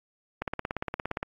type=click train; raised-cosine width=0.5 ms; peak=-15 dBFS; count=15; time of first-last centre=0.42-1.229 s; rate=17.3 Hz; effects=AAC 64 kbps